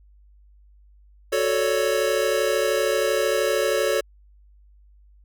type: chord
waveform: square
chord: D major seventh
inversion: first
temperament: equal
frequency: 370 / 440 / 554.4 / 587.3 Hz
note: F#4 / A4 / C#5 / D5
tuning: 0 / 0 / 0 / 0 cents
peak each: -28 / -25 / -24 / -30 dBFS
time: 1.32-4.01 s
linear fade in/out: 10 ms
effects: added 50 Hz sine -50 dBFS peak until 5.24 s